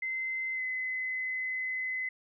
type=tone with pitch glide; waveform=sine; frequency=2064 to 2033 Hz; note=C7 to B6; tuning=-24 to +50 cents; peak=-31 dBFS; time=0.02-2.09 s; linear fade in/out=5 ms; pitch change=-26 cents; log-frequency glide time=0.54-0.62 s; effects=none